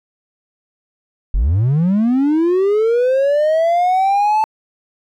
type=linear sweep; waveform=triangle; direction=up; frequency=37.14 to 880 Hz; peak=-9 dBFS; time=1.34-4.44 s; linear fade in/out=0 ms; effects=tanh soft clip ceiling -5 dBFS